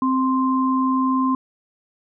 sine tone pair together, 261.6 / 1046.5 Hz, C4 / C6, 0 / 0 cents, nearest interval 2 octaves, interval 2400 cents, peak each -18 / -21 dBFS, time 0.02-1.35 s, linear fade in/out 2 ms, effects none

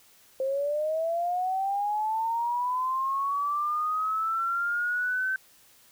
sine linear sweep, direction up, 523.3 to 1544 Hz, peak -25 dBFS, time 0.4-5.36 s, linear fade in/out 2 ms, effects white hiss -58 dBFS RMS until 5.91 s

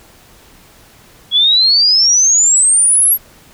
sine exponential sweep, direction up, 3322 to 11770 Hz, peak -7 dBFS, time 1.31-3.18 s, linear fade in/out 50 ms, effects pink hiss -44 dBFS RMS until 3.53 s

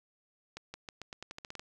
accelerating click train, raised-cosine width 0.2 ms, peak -25 dBFS, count 12, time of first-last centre 0.57-1.595 s, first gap 170 ms, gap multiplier 0.87, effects none

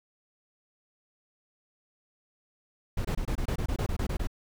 brown noise bursts, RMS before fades -29 dBFS, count 13, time 2.97-4.272 s, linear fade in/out 5 ms, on 78 ms, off 24 ms, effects none

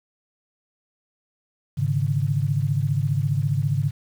sine chord, Ab suspended fourth, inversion none, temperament equal with one note detuned, 103.83 / 138.59 / 153.42 Hz, Ab2 / Db3 / Eb3, 0 / 0 / -24 cents, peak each -25 / -22 / -26 dBFS, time 1.77-3.91 s, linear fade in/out 20 ms, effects 8-bit

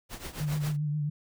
pink noise with tremolo, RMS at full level -37 dBFS, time 0.09-0.77 s, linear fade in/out 50 ms, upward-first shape triangle, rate 7.4 Hz, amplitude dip 85%
sine tone with vibrato, 149.1 Hz, D3, 27 cents sharp, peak -27 dBFS, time 0.4-1.1 s, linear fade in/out 10 ms, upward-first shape triangle, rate 7.5 Hz, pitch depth 47 cents each way
effects none

